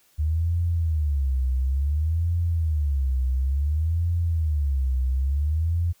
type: tone with vibrato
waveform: sine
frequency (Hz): 74.2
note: D2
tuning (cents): +18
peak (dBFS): -20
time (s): 0.18-5.93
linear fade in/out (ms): 20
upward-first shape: sine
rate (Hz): 0.57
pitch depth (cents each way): 250
effects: white hiss -61 dBFS RMS until 6 s